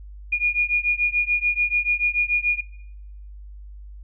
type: beating tone pair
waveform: sine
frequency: 2434 / 2440.9 Hz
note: D#7 / D#7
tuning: -39 / -34 cents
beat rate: 6.9 Hz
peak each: -22 dBFS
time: 0.32-2.61 s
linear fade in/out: 10 ms
effects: noise-tail reverb RT60 0.9 s tail -22 dB re dry + added 50 Hz sine -37 dBFS peak until 4.03 s